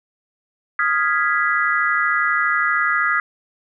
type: chord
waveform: sine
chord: F half-diminished seventh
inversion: third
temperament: equal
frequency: 1244.5 / 1396.9 / 1661.2 / 1975.5 Hz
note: Eb6 / F6 / Ab6 / Cb7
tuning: 0 / 0 / 0 / 0 cents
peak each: -21 / -22 / -21 / -22 dBFS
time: 0.79-3.2 s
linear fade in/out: 2 ms
effects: none